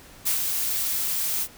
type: noise with ADSR envelope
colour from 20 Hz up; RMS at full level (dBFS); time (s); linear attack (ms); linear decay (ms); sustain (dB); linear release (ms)
blue; -22; 0.25-1.48; 23; 110; -4; 57
effects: pink hiss -48 dBFS RMS until 1.57 s